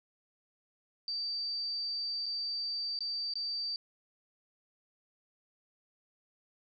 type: tone with dropouts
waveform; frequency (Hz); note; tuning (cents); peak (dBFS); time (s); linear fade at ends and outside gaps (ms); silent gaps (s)
sine; 4642; D8; -21; -33; 1.08-3.76; 1; 2.259-2.263 / 2.99-3.006 / 3.337-3.355
effects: none